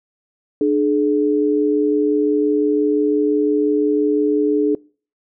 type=tone pair together; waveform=sine; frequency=298.3 / 424.1 Hz; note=D4 / G#4; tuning=+27 / +36 cents; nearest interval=tritone; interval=609 cents; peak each=-16 dBFS; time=0.61-4.75 s; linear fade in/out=2 ms; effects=noise-tail reverb RT60 0.4 s tail -24 dB re dry